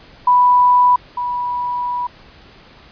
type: tone pair in turn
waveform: sine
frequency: 987.8 / 978.7 Hz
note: B5 / B5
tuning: 0 / -16 cents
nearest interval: unison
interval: 16 cents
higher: first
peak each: -8 / -18 dBFS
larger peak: first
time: 0.27-0.96 / 1.17-2.07 s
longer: second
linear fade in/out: 5 ms
effects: pink hiss -44 dBFS RMS until 2.91 s + resampled to 11025 Hz